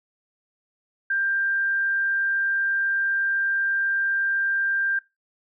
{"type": "tone", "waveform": "sine", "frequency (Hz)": 1587, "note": "G6", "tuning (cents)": 21, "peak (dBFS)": -21, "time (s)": [1.1, 4.99], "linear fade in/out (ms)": 5, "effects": ["noise-tail reverb RT60 0.2 s tail -18 dB re dry"]}